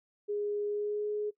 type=tone with pitch glide; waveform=sine; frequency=413.2 to 419.2 Hz; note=G#4 to G#4; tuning=-9 to +16 cents; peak=-30 dBFS; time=0.28-1.31 s; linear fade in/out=20 ms; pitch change=+25 cents; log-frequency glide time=0.66-1.08 s; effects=noise-tail reverb RT60 0.1 s tail -21 dB re dry